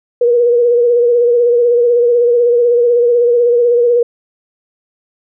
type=tone with vibrato; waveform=sine; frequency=479 Hz; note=A#4; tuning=47 cents sharp; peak=-7 dBFS; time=0.21-4.03 s; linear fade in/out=5 ms; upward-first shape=sine; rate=16 Hz; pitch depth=38 cents each way; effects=none